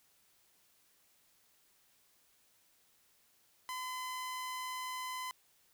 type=tone; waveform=sawtooth; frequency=1018 Hz; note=C6; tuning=48 cents flat; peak=-35 dBFS; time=3.69-5.31 s; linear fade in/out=0 ms; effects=white hiss -70 dBFS RMS until 5.73 s